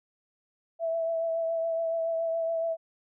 sine tone with vibrato, 659.3 Hz, E5, in tune, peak -26 dBFS, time 0.79-2.77 s, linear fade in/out 50 ms, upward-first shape triangle, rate 7.1 Hz, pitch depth 24 cents each way, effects none

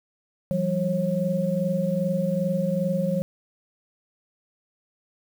sine tone cluster, 169 / 191.5 / 542 Hz, E3 / G3 / C#5, +43 / -40 / -39 cents, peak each -26 dBFS, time 0.51-3.22 s, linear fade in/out 0 ms, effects 8-bit

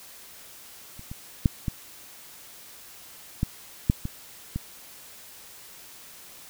clicks, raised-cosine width 5 ms, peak -30 / -24 / -6 / -14 / -11 / -6 / -17 / -16 dBFS, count 8, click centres 0.994 / 1.115 / 1.458 / 1.682 / 3.431 / 3.899 / 4.054 / 4.56 s, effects white hiss -47 dBFS RMS until 6.49 s

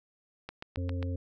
click train, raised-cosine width 0.3 ms, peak -23 dBFS, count 5, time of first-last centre 0.49-1.028 s, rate 7.44 Hz
harmonic tone, 88.7 Hz, F2, 27 cents sharp, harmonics 1 / 3 / 5 / 6, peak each -31 / -39 / -47 / -45 dBFS, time 0.77-1.16 s, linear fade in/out 5 ms
effects none

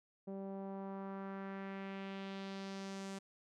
sawtooth tone with low-pass filter sweep, 194.6 Hz, G3, 12 cents flat, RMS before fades -45 dBFS, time 0.27-3.19 s, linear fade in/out 10 ms, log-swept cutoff 550 to 8000 Hz, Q 1.6, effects none

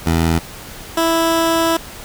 15% pulse tone pair in turn, 82.41 / 329.6 Hz, E2 / E4, 0 / 0 cents, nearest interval 2 octaves, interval 2400 cents, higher second, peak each -7 dBFS, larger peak neither, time 0.06-0.39 / 0.97-1.77 s, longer second, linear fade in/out 5 ms, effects pink hiss -34 dBFS RMS until 2.04 s

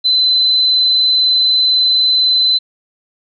sine tone, 4039 Hz, B7, 38 cents sharp, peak -9 dBFS, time 0.04-2.59 s, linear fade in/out 20 ms, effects none

